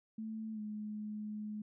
sine tone with pitch glide, 220 to 211.8 Hz, A3 to G#3, 0 to +34 cents, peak -39 dBFS, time 0.18-1.62 s, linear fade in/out 5 ms, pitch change -66 cents, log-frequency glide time 0.53-0.6 s, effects none

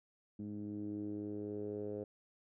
10% pulse tone with low-pass filter sweep, 103.83 Hz, G#2, in tune, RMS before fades -42 dBFS, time 0.39-2.04 s, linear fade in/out 5 ms, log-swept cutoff 250 to 480 Hz, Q 3.9, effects none

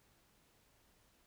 silence, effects pink hiss -71 dBFS RMS until 1.26 s

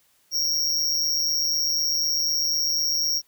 square tone with amplitude modulation, 5588 Hz, F8, in tune, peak -18 dBFS, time 0.31-3.22 s, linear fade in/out 50 ms, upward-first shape sine, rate 156 Hz, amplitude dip 80%, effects white hiss -63 dBFS RMS until 3.27 s

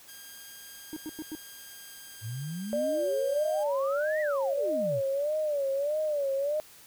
5% pulse tone with pitch glide, 1615 to 1593.7 Hz, G#6 to G6, -49 to +28 cents, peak -35 dBFS, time 0.08-3.64 s, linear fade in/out 10 ms, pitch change -23 cents, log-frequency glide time 1.43-3.02 s
triangle tone bursts, 311.1 Hz, D#4, in tune, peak -32 dBFS, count 4, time 0.93-1.351 s, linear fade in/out 0 ms, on 34 ms, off 95 ms
sine exponential two-way sweep, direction up then down, 103.83 to 1975.5 to 103.83 Hz, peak -33 dBFS, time 2.21-5.02 s, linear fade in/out 50 ms, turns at 4.21 s
sine tone with vibrato, 580 Hz, D5, 22 cents flat, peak -26 dBFS, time 2.73-6.6 s, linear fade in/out 0 ms, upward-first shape sine, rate 1.6 Hz, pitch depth 120 cents each way
effects white hiss -53 dBFS RMS until 6.86 s

